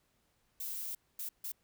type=noise bursts at uneven times; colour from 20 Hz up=violet; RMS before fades=-40 dBFS; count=3; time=0.6-0.95 / 1.19-1.29 / 1.44-1.52 s; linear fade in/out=5 ms; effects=pink hiss -75 dBFS RMS until 1.63 s